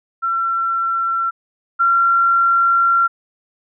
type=tone pair in turn; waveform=sine; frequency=1354 / 1370.5 Hz; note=E6 / F6; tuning=+46 / -33 cents; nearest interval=unison; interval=21 cents; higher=second; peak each=-16 / -11 dBFS; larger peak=second; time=0.22-1.31 / 1.79-3.08 s; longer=second; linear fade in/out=20 ms; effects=none